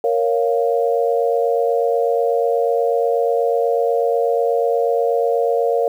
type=chord; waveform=sine; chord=Bb minor; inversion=none; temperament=equal; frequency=466.2 / 554.4 / 698.5 Hz; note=Bb4 / Db5 / F5; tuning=0 / 0 / 0 cents; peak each=-17 / -20 / -21 dBFS; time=0.04-5.88 s; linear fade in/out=2 ms; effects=8-bit